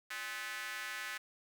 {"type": "tone with high-pass filter", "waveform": "square", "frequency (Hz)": 115.9, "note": "A#2", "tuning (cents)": -10, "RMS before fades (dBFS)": -42, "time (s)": [0.1, 1.18], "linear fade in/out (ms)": 10, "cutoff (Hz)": 1700, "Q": 2.6, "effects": ["10-bit"]}